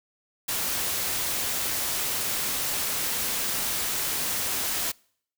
white noise, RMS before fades -28 dBFS, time 0.48-4.92 s, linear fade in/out 10 ms, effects noise-tail reverb RT60 0.6 s tail -26 dB re dry

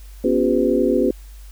sine tone cluster, 245.5 / 278.8 / 353 / 401.5 / 506 Hz, B3 / C#4 / F4 / G4 / B4, -10 / +10 / +19 / +41 / +42 cents, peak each -21 dBFS, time 0.24-1.11 s, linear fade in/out 5 ms, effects added 49 Hz sine -36 dBFS peak until 1.51 s + white hiss -51 dBFS RMS until 1.51 s

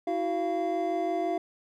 triangle tone cluster, 326.4 / 372.3 / 689 Hz, E4 / F#4 / F5, -17 / +11 / -24 cents, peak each -30 / -30 / -27 dBFS, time 0.07-1.38 s, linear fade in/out 5 ms, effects none

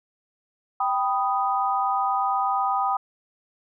sine chord, G augmented, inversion none, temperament equal, 784 / 987.8 / 1244.5 Hz, G5 / B5 / D#6, 0 / 0 / 0 cents, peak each -24 / -27 / -25 dBFS, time 0.8-2.97 s, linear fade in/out 5 ms, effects none

